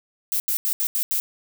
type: noise bursts at uneven times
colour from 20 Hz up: violet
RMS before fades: -23 dBFS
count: 6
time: 0.32-0.4 / 0.48-0.57 / 0.65-0.73 / 0.8-0.87 / 0.95-1.03 / 1.11-1.2 s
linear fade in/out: 0 ms
effects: none